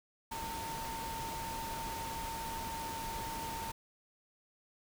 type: tone in noise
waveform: sine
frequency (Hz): 907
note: A#5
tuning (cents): -48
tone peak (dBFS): -40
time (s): 0.31-3.72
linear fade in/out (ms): 10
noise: pink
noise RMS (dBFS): -43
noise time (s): 0.31-3.72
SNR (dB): 0
effects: none